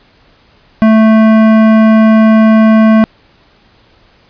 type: tone with hard clipping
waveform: sine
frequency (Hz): 220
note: A3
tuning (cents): 0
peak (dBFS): -5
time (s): 0.82-3.04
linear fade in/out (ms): 0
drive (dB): 15
effects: pink hiss -47 dBFS RMS until 4.29 s + resampled to 11025 Hz